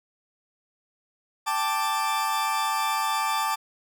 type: chord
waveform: 40% pulse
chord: G suspended second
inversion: none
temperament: equal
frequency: 784 / 880 / 1174.7 Hz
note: G5 / A5 / D6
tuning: 0 / 0 / 0 cents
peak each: -32 / -26 / -26 dBFS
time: 1.46-3.56 s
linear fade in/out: 20 ms
effects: none